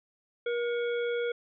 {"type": "harmonic tone with a mistuned harmonic", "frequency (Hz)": 476.7, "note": "A#4", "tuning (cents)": 39, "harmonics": [1, 3, 5, 7], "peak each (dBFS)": [-28, -38, -42, -45], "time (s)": [0.46, 1.32], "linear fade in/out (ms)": 5, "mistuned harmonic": 5, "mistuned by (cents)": -120, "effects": []}